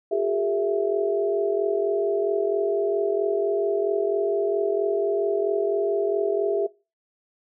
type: tone cluster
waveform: sine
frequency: 361.9 / 405 / 449.4 / 661 Hz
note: F#4 / G#4 / A4 / E5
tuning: -38 / -43 / +37 / +5 cents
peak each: -30 / -23 / -30 / -26 dBFS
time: 0.11-6.67 s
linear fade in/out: 10 ms
effects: noise-tail reverb RT60 0.3 s tail -22 dB re dry